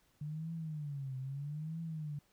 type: tone with vibrato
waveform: sine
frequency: 146.83 Hz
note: D3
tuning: in tune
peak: -38 dBFS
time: 0.21-2.19 s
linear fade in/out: 5 ms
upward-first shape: triangle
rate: 0.78 Hz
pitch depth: 220 cents each way
effects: pink hiss -72 dBFS RMS until 2.32 s